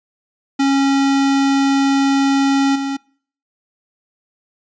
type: tone with level steps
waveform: square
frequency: 274.6 Hz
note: C#4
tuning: 16 cents flat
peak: -13 / -20 dBFS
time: 0.59-2.97 s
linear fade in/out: 10 ms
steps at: 2.75 s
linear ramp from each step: 10 ms
effects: noise-tail reverb RT60 0.5 s tail -25 dB re dry + resampled to 16000 Hz